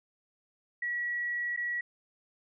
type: tone with dropouts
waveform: sine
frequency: 1927 Hz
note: B6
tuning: 43 cents flat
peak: -30 dBFS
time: 0.82-1.81 s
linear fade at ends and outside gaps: 5 ms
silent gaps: 1.564-1.573 s
effects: none